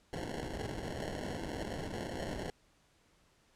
violet noise with sample-and-hold, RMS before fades -40 dBFS, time 0.13-2.5 s, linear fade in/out 0 ms, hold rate 1225 Hz, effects pink hiss -69 dBFS RMS until 3.55 s + low-pass 9000 Hz 12 dB/octave

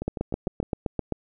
two click trains, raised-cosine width 2 ms, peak -12 / -17 dBFS, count 9 / 5, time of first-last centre 0.08-1.123 / 0.02-0.629 s, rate 7.67 / 6.57 Hz, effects none

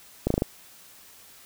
slowing click train, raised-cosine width 2 ms, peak -9 dBFS, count 5, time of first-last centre 0.27-0.421 s, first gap 34 ms, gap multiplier 1.07, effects white hiss -51 dBFS RMS until 1.45 s

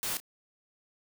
white noise with echo, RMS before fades -33 dBFS, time 0.03-0.17 s, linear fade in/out 0 ms, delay 31 ms, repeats 1, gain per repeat -14 dB, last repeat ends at 0.201 s, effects none

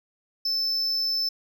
triangle tone, 5274 Hz, E8, in tune, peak -22 dBFS, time 0.45-1.29 s, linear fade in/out 5 ms, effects none

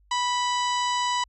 harmonic tone with a mistuned harmonic, 983 Hz, B5, 8 cents flat, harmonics 1 / 2 / 3 / 4 / 5 / 6 / 7 / 8, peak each -24 / -33 / -32 / -35 / -38 / -42 / -41 / -39 dBFS, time 0.11-1.24 s, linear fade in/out 5 ms, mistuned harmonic 3, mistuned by +23 cents, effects added 50 Hz sine -57 dBFS peak until 1.28 s

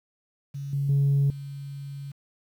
sine tone with level steps, 140 Hz, C#3, 18 cents sharp, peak -31 / -23 / -17 / -34 dBFS, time 0.54-2.12 s, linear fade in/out 10 ms, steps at 0.73 / 0.89 / 1.3 s, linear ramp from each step 2 ms, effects tanh soft clip ceiling -16 dBFS + 9-bit

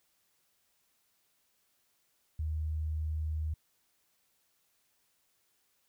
sine tone, 77.78 Hz, D#2, in tune, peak -31 dBFS, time 2.39-3.54 s, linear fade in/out 5 ms, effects white hiss -74 dBFS RMS until 5.88 s

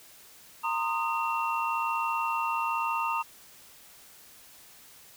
sine tone cluster, 922 / 1043 / 1237 / 2723 Hz, A#5 / C6 / D#6 / F7, -19 / -6 / -10 / -44 cents, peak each -30 / -35 / -31 / -35 dBFS, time 0.63-3.23 s, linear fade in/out 20 ms, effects white hiss -53 dBFS RMS until 5.16 s

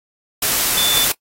sine tone in noise, 3520 Hz, A7, in tune, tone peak -16 dBFS, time 0.77-1.05 s, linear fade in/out 5 ms, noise white, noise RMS -17 dBFS, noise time 0.42-1.12 s, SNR -2 dB, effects noise-tail reverb RT60 0.1 s tail -23 dB re dry + AAC 48 kbps

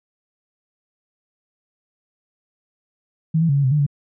sine tone with pitch steps, 160 / 165.7 / 140.1 / 141 / 129.6 / 149.5 / 142.8 Hz, D#3 / E3 / C#3 / C#3 / C3 / D3 / D3, +49 / +9 / +19 / +30 / -16 / +31 / -48 cents, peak -14 dBFS, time 3.34-3.865 s, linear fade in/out 10 ms, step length 75 ms, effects none

